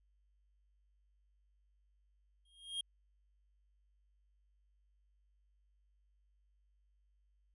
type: tone with exponential growth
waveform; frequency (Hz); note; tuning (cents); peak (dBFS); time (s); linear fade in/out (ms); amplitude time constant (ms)
square; 3237; G#7; -45; -35; 2.45-2.81; 5; 77
effects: added 50 Hz sine -70 dBFS peak until 7.54 s + resampled to 24000 Hz